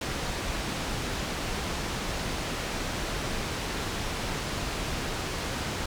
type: low-pass noise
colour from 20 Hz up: pink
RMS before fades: -32 dBFS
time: 0.01-5.86 s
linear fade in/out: 5 ms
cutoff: 6600 Hz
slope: 12 dB/octave
effects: none